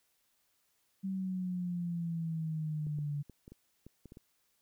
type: exponential sweep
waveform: sine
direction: down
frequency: 193.3 to 143.6 Hz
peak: -33 dBFS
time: 1.03-3.23 s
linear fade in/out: 20 ms
type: clicks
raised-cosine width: 3 ms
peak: -37 dBFS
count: 9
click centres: 2.868 / 2.987 / 3.297 / 3.479 / 3.52 / 3.866 / 4.057 / 4.121 / 4.171 s
effects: white hiss -75 dBFS RMS until 4.61 s